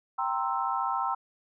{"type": "chord", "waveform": "sine", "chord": "C dominant seventh", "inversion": "second", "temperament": "equal", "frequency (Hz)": [784, 932.3, 1046.5, 1318.5], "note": ["G5", "Bb5", "C6", "E6"], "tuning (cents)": [0, 0, 0, 0], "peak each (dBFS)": -32, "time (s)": [0.18, 1.15], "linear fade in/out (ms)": 10, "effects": []}